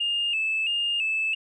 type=tone with vibrato; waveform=sine; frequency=2721 Hz; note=F7; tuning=46 cents flat; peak=-22 dBFS; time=0-1.35 s; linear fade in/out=10 ms; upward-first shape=square; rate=1.5 Hz; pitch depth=65 cents each way; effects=tanh soft clip ceiling -18 dBFS